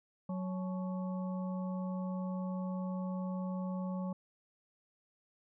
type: harmonic tone with a mistuned harmonic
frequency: 185 Hz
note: F#3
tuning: in tune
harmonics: 1 / 3 / 5 / 6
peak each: -35 / -45 / -49 / -51 dBFS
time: 0.29-4.13 s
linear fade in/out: 5 ms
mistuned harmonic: 5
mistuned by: -120 cents
effects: none